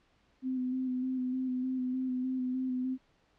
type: tone with vibrato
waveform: sine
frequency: 256.1 Hz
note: C4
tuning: 37 cents flat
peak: -30 dBFS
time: 0.42-2.98 s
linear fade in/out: 50 ms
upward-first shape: square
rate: 3.3 Hz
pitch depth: 20 cents each way
effects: pink hiss -69 dBFS RMS until 3.38 s + low-pass 4000 Hz 12 dB/octave